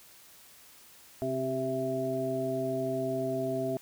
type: harmonic tone with a mistuned harmonic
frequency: 132 Hz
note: C3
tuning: 16 cents sharp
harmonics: 1 / 2 / 3 / 5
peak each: -38 / -35 / -34 / -32 dBFS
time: 1.22-3.77 s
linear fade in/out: 0 ms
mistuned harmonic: 3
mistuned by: -24 cents
effects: white hiss -55 dBFS RMS until 3.81 s